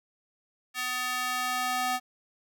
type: tone with high-pass filter sweep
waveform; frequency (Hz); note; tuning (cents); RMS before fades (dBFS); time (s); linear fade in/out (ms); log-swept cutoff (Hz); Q
square; 251.3; B3; +30; -30; 0.74-2; 50; 1700 to 760; 1.3
effects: none